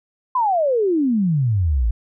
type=exponential sweep; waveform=sine; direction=down; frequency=1046.5 to 51.91 Hz; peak=-15 dBFS; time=0.35-1.91 s; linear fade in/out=5 ms; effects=none